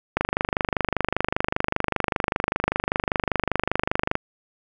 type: click train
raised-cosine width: 0.5 ms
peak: -5 dBFS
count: 101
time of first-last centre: 0.17-4.154 s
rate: 25.1 Hz
effects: none